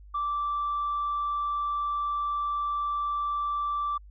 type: tone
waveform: sine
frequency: 1168 Hz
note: D6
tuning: 10 cents flat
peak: -25 dBFS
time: 0.14-3.98 s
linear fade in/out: 10 ms
effects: tanh soft clip ceiling -23 dBFS + added 50 Hz sine -46 dBFS peak until 4.1 s